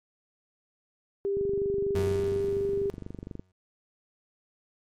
sine tone, 397.7 Hz, G4, 25 cents sharp, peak -25 dBFS, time 1.25-2.9 s, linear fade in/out 0 ms
click train, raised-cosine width 3 ms, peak -25 dBFS, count 50, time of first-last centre 1.37-3.395 s, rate 24.2 Hz
35% pulse tone with exponential decay, 92.5 Hz, F#2, in tune, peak -25 dBFS, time 1.95-3.52 s, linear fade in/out 5 ms, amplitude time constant 340 ms
effects MP3 64 kbps

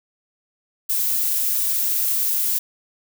violet noise, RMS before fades -21 dBFS, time 0.89-2.59 s, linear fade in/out 10 ms, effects none

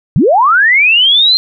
sine linear sweep, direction up, 107 to 4196 Hz, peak -5 dBFS, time 0.16-1.37 s, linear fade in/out 0 ms, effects none

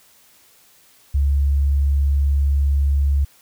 sine tone, 70.2 Hz, C#2, 22 cents sharp, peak -14 dBFS, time 1.14-3.25 s, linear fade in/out 10 ms, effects white hiss -53 dBFS RMS until 3.41 s

